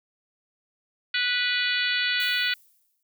harmonic tone, 492 Hz, B4, 7 cents flat, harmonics 3 / 4 / 5 / 6 / 7 / 8 / 9, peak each -28 / -29 / -30 / -31 / -31 / -32 / -33 dBFS, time 1.14-2.54 s, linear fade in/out 5 ms
violet noise with exponential decay, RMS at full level -37 dBFS, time 2.2-3.03 s, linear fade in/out 2 ms, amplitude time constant 180 ms
effects none

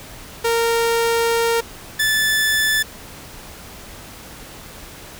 sawtooth tone pair in turn, 462.6 / 1746.5 Hz, A#4 / A6, -13 / -13 cents, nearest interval octave + major seventh, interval 2300 cents, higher second, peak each -12 dBFS, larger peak neither, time 0.44-1.61 / 1.99-2.83 s, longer first, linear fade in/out 10 ms, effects pink hiss -38 dBFS RMS until 5.19 s

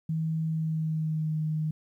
sine tone with pitch glide, 160 to 155.53 Hz, D#3 to D#3, +49 to 0 cents, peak -26 dBFS, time 0.09-1.71 s, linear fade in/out 5 ms, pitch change -49 cents, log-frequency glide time 0.46-1.38 s, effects 11-bit

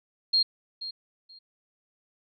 sine tone with echo, 4231 Hz, C8, 19 cents sharp, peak -19 dBFS, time 0.33-0.43 s, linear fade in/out 10 ms, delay 480 ms, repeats 2, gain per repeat -14 dB, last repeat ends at 1.39 s, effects none

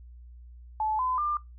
sine tone with pitch steps, 865 / 1016.8 / 1195.4 Hz, A5 / C6 / D6, -30 / -50 / +30 cents, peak -25 dBFS, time 0.8-1.37 s, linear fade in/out 2 ms, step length 190 ms, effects noise-tail reverb RT60 0.2 s tail -23 dB re dry + added 60 Hz sine -45 dBFS peak until 1.58 s

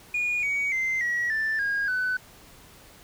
sine tone with pitch steps, 2443 / 2253 / 2078 / 1916.7 / 1767.8 / 1630.5 / 1503.8 Hz, D#7 / C#7 / C7 / A#6 / A6 / G#6 / F#6, -32 / +28 / -12 / +48 / +8 / -32 / +28 cents, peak -22 dBFS, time 0.14-2.17 s, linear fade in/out 5 ms, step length 290 ms, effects tanh soft clip ceiling -21 dBFS + pink hiss -51 dBFS RMS until 3.03 s

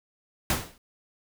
pink noise with exponential decay, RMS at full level -21 dBFS, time 0.5-0.78 s, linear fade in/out 2 ms, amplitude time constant 59 ms, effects none

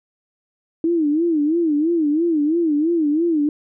sine tone with vibrato, 316.5 Hz, D#4, 30 cents sharp, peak -15 dBFS, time 0.84-3.49 s, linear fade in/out 2 ms, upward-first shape sine, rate 3 Hz, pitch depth 150 cents each way, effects none

